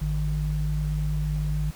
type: tone pair together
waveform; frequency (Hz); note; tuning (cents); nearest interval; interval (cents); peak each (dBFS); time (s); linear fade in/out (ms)
sine; 53.34 / 151.1; G#1 / D3; +47 / +50; octave + tritone; 1803; -26; 0.01-1.71; 10
effects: pink hiss -47 dBFS RMS until 1.75 s